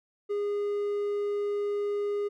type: tone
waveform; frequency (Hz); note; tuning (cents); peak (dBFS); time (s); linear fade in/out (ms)
triangle; 409.8; G#4; -23; -25; 0.29-2.29; 20
effects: none